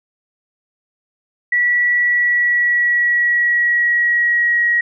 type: tone with pitch glide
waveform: sine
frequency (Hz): 1944 to 1900.7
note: B6 to A#6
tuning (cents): -28 to +33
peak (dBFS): -12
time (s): 1.52-4.81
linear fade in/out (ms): 5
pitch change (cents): -39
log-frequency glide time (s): 1.97-4.62
effects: none